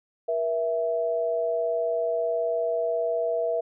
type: tone pair together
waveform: sine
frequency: 477.8 / 659.3 Hz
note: A#4 / E5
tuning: +43 / 0 cents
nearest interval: tritone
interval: 557 cents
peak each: -27 / -25 dBFS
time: 0.28-3.61 s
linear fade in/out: 10 ms
effects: none